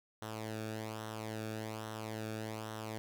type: tone with flanger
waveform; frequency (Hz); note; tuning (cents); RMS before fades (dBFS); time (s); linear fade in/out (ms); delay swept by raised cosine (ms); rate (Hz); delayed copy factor
sawtooth; 109.5; A2; -8; -42; 0.22-2.98; 0; 0.42 to 1; 1.2; -0.65
effects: none